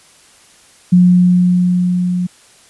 sine tone with level ramp, 179.3 Hz, F3, 46 cents sharp, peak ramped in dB -4 to -14 dBFS, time 0.92-2.27 s, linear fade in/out 10 ms, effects white hiss -46 dBFS RMS until 2.69 s + resampled to 24000 Hz

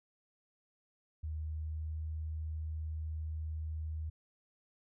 sine tone with pitch glide, 77.78 to 78.46 Hz, D#2 to D#2, 0 to +15 cents, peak -36 dBFS, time 1.23-4.1 s, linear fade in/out 10 ms, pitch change +15 cents, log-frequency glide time 1.48-1.98 s, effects none

